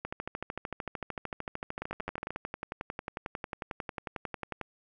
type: two click trains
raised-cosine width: 0.5 ms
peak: -20 / -20 dBFS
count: 31 / 32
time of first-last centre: 0.05-2.306 / 1.82-4.613 s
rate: 13.3 / 11.1 Hz
effects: none